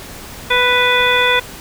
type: harmonic tone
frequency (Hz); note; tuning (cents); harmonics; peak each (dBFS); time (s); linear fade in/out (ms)
494.7; B4; +3; 1 / 2 / 3 / 4 / 5 / 7; -18 / -18 / -18 / -18 / -18 / -18; 0.5-1.4; 10
effects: pink hiss -33 dBFS RMS until 1.6 s